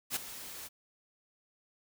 white noise with ADSR envelope, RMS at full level -31 dBFS, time 0.1-0.69 s, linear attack 59 ms, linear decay 14 ms, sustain -14 dB, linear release 27 ms, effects none

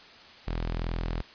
sawtooth tone, 41.58 Hz, E1, 16 cents sharp, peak -25 dBFS, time 0.47-1.22 s, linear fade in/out 10 ms, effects white hiss -50 dBFS RMS until 1.34 s + resampled to 11025 Hz

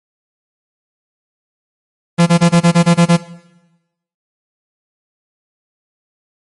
45% pulse tone bursts, 171 Hz, F3, 36 cents flat, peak -6 dBFS, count 9, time 2.18-3.172 s, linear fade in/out 20 ms, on 88 ms, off 25 ms, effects noise-tail reverb RT60 1.0 s tail -18 dB re dry + MP3 48 kbps

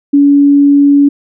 sine tone, 284 Hz, C#4, 42 cents sharp, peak -3 dBFS, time 0.13-1.09 s, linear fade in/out 10 ms, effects none

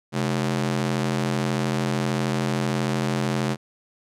sawtooth ring-modulated tone, 171.5 Hz, F3, 31 cents flat, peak -15 dBFS, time 0.12-3.57 s, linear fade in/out 50 ms, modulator 39.2 Hz, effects low-pass 9000 Hz 12 dB/octave

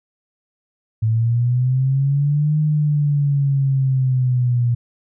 sine linear two-way sweep, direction up then down, 109.4 to 153.3 to 119 Hz, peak -14 dBFS, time 1.02-4.75 s, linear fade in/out 10 ms, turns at 2.59 s, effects none

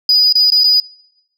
sine tone with dropouts, 4944 Hz, D#8, 12 cents flat, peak -6 dBFS, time 0.09-0.8 s, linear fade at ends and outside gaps 2 ms, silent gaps 0.326-0.353 / 0.503-0.52 / 0.636-0.641 s, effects noise-tail reverb RT60 0.9 s tail -26 dB re dry + tanh soft clip ceiling -4 dBFS

